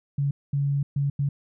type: tone bursts at uneven times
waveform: sine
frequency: 141 Hz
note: C#3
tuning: 30 cents sharp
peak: -21 dBFS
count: 4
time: 0.18-0.31 / 0.53-0.83 / 0.96-1.1 / 1.19-1.29 s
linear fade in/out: 5 ms
effects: none